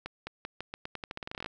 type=accelerating click train; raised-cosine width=0.3 ms; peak=-21 dBFS; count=19; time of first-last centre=0.06-1.461 s; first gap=210 ms; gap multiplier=0.86; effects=none